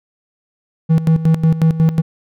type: tone with tremolo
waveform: triangle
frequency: 161.2 Hz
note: E3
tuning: 38 cents flat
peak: -6 dBFS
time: 0.89-2.02 s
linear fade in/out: 20 ms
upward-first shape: square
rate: 5.5 Hz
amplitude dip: 75%
effects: none

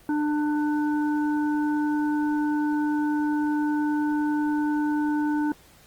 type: harmonic tone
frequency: 298.3 Hz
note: D4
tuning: 27 cents sharp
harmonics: 1 / 3 / 5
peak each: -22 / -32 / -36 dBFS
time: 0.09-5.52 s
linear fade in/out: 2 ms
effects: pink hiss -54 dBFS RMS until 5.86 s + Opus 24 kbps

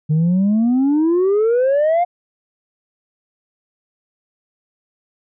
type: exponential sweep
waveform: sine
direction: up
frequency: 149.2 to 720 Hz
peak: -10 dBFS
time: 0.09-2.05 s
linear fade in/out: 20 ms
effects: tanh soft clip ceiling -11 dBFS

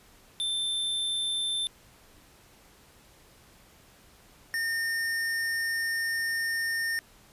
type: tone pair in turn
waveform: square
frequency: 3556 / 1822.7 Hz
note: A7 / A#6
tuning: +18 / -39 cents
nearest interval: octave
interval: 1157 cents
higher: first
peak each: -28 / -28 dBFS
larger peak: neither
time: 0.4-1.67 / 4.54-6.99 s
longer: second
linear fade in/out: 0 ms
effects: pink hiss -57 dBFS RMS until 7.32 s + resampled to 32000 Hz

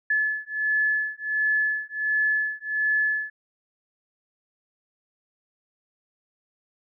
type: beating tone pair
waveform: sine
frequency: 1721 / 1722.4 Hz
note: A6 / A6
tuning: -39 / -37 cents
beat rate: 1.4 Hz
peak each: -25 dBFS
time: 0.1-3.3 s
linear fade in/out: 5 ms
effects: none

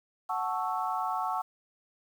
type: chord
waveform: sine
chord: F# minor seventh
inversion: none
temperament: equal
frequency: 740 / 880 / 1108.7 / 1318.5 Hz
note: F#5 / A5 / C#6 / E6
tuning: 0 / 0 / 0 / 0 cents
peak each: -33 / -34 / -34 / -36 dBFS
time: 0.29-1.42 s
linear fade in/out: 10 ms
effects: 9-bit

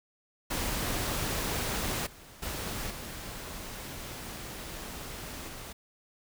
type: noise with level steps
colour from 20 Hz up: pink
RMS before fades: -32 / -51 / -36 / -41 / -43 dBFS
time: 0.5-5.73 s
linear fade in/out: 10 ms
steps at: 2.06 / 2.42 / 2.9 / 5.48 s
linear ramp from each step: 10 ms
effects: none

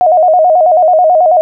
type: tone with vibrato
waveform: sine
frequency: 676 Hz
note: E5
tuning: 43 cents sharp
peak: -4 dBFS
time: 0.01-1.41 s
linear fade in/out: 0 ms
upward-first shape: square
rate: 9.2 Hz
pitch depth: 120 cents each way
effects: none

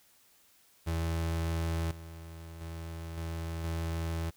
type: tone with level steps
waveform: 35% pulse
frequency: 82.41 Hz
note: E2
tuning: in tune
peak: -28 / -42 / -37 / -33 / -30 dBFS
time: 0.86-4.31 s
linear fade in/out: 20 ms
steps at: 1.91 / 2.61 / 3.17 / 3.64 s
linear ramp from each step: 2 ms
effects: white hiss -64 dBFS RMS until 4.36 s

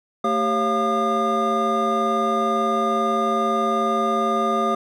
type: tone cluster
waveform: triangle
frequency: 223.6 / 392.3 / 548 / 693 / 1215 Hz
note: A3 / G4 / C#5 / F5 / D#6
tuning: +28 / +1 / -20 / -14 / -42 cents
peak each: -24 / -24 / -26 / -23 / -20 dBFS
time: 0.24-4.75 s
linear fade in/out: 5 ms
effects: none

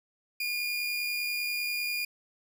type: tone with amplitude modulation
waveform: 30% pulse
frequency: 2425 Hz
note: D#7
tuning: 45 cents flat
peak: -26 dBFS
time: 0.4-2.05 s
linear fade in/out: 5 ms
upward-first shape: sine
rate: 70.1 Hz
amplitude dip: 25%
effects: none

